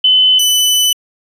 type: tone pair in turn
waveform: sine / sawtooth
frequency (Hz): 3029 / 2996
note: F#7 / F#7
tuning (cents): +40 / +21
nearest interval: unison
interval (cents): 19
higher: first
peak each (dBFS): -6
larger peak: neither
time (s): 0.04-0.39 / 0.39-0.93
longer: second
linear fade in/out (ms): 5
effects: resampled to 32000 Hz